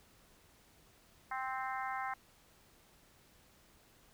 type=harmonic tone; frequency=261.6 Hz; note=C4; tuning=in tune; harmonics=3 / 4 / 5 / 6 / 7 / 8; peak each=-40 / -42 / -44 / -46 / -47 / -48 dBFS; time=1.31-2.14 s; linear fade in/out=5 ms; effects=pink hiss -65 dBFS RMS until 4.13 s